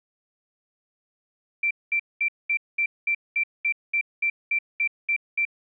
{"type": "tone bursts", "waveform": "sine", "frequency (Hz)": 2349, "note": "D7", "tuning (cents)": 0, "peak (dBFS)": -20, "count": 14, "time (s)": [1.63, 5.452], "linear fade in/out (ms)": 5, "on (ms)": 78, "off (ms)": 210, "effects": []}